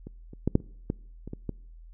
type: clicks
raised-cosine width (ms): 3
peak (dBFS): -26 / -30 / -11 / -6 / -30 / -14 / -26 / -22 / -18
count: 9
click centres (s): 0.07 / 0.334 / 0.476 / 0.554 / 0.602 / 0.901 / 1.276 / 1.334 / 1.493
effects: noise-tail reverb RT60 0.7 s tail -26 dB re dry + added 41 Hz sine -45 dBFS peak until 1.93 s